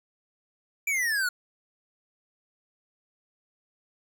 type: exponential sweep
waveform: square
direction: down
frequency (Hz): 2365 to 1421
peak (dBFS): -25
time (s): 0.87-1.29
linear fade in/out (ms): 5
effects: none